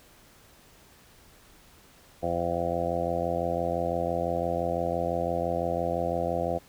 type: harmonic tone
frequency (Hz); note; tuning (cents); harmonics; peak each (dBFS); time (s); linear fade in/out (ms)
85.9; F2; -28; 1 / 2 / 3 / 4 / 5 / 6 / 7 / 8 / 9; -37 / -36 / -39 / -36 / -41 / -31 / -34 / -31 / -37; 2.22-6.59; 20
effects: pink hiss -56 dBFS RMS until 6.68 s